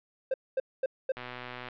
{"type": "tone bursts", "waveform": "triangle", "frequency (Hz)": 526, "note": "C5", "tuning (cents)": 9, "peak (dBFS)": -23, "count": 4, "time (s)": [0.31, 1.12], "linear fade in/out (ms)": 5, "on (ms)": 30, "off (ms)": 230}
{"type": "click train", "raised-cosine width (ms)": 0.3, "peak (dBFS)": -23, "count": 65, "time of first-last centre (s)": [1.17, 1.686], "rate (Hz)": 124}
{"effects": ["low-pass 3000 Hz 12 dB/octave"]}